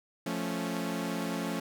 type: chord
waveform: sawtooth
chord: F augmented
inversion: none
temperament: equal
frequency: 174.61 / 220 / 277.2 Hz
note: F3 / A3 / C#4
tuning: 0 / 0 / 0 cents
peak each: -32 dBFS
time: 0.26-1.6 s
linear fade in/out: 5 ms
effects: none